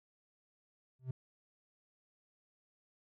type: tone with exponential growth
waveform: triangle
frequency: 129.1 Hz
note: C3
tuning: 23 cents flat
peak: -30 dBFS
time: 0.99-1.11 s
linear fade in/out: 5 ms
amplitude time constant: 25 ms
effects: none